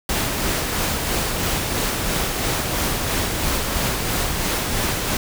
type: noise with tremolo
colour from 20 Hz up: pink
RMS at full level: -21 dBFS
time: 0.09-5.17 s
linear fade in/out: 2 ms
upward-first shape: sine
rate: 3 Hz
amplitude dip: 30%
effects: none